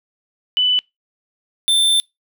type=tone pair in turn; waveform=sine / square; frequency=2991 / 3557 Hz; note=F#7 / A7; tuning=+18 / +18 cents; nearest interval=minor third; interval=300 cents; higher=second; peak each=-13 / -13 dBFS; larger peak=neither; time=0.57-0.79 / 1.68-2 s; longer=second; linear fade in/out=0 ms; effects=noise-tail reverb RT60 0.2 s tail -26 dB re dry